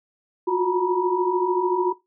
sine tone cluster, 352 / 365.5 / 927 / 974 Hz, F4 / F#4 / A#5 / B5, +14 / -21 / -10 / -24 cents, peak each -27 / -21 / -29 / -26 dBFS, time 0.47-1.93 s, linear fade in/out 10 ms, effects noise-tail reverb RT60 0.2 s tail -19 dB re dry

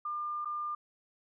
sine tone with dropouts, 1200 Hz, D6, 37 cents sharp, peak -33 dBFS, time 0.05-0.75 s, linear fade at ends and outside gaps 5 ms, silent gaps 0.448-0.455 s, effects none

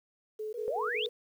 sine tone bursts, 430.3 Hz, A4, 39 cents flat, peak -34 dBFS, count 4, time 0.39-1.079 s, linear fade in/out 10 ms, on 140 ms, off 43 ms
sine tone, 480 Hz, B4, 49 cents flat, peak -37 dBFS, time 0.54-1.09 s, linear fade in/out 5 ms
sine exponential sweep, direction up, 490 to 3729 Hz, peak -31 dBFS, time 0.68-1.06 s, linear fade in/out 0 ms
effects 10-bit

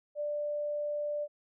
sine tone, 590 Hz, D5, 8 cents sharp, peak -31 dBFS, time 0.15-1.28 s, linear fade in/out 50 ms, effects none

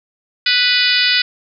harmonic tone with a mistuned harmonic, 493.9 Hz, B4, in tune, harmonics 3 / 4 / 5 / 6 / 7 / 8 / 9 / 10, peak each -20 / -20 / -20 / -20 / -20 / -20 / -20 / -20 dBFS, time 0.46-1.22 s, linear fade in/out 5 ms, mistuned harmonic 7, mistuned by +25 cents, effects none

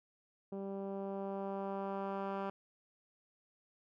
10% pulse tone with low-pass filter sweep, 196 Hz, G3, in tune, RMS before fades -40 dBFS, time 0.52-2.5 s, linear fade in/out 5 ms, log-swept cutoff 420 to 1600 Hz, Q 0.94, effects none

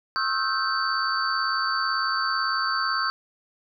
sine tone cluster, 1081 / 1289 / 1367 / 1553 / 4565 Hz, C#6 / E6 / F6 / G6 / D8, -44 / -39 / -37 / -17 / -50 cents, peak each -29 / -28 / -32 / -28 / -29 dBFS, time 0.16-3.1 s, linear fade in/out 0 ms, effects none

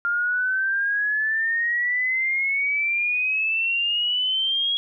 sine exponential sweep, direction up, 1396.9 to 3322 Hz, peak -20 dBFS, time 0.05-4.77 s, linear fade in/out 0 ms, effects none

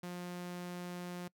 sawtooth tone, 177.4 Hz, F3, 27 cents sharp, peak -37 dBFS, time 0.03-1.28 s, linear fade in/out 5 ms, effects noise-tail reverb RT60 0.1 s tail -24 dB re dry

